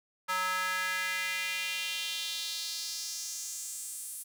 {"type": "tone with high-pass filter sweep", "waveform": "square", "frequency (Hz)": 185, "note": "F#3", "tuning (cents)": 0, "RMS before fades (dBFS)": -35, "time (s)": [0.28, 4.24], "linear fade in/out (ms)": 20, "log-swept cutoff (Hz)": [1200, 10000], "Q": 2.7, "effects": []}